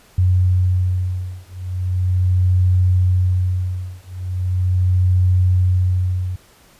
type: beating tone pair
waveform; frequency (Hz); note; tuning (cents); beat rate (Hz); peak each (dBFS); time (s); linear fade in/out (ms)
sine; 91.2 / 91.59; F#2 / F#2; -24 / -17; 0.39; -17 / -17; 0.18-6.36; 5
effects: pink hiss -50 dBFS RMS until 6.79 s + resampled to 32000 Hz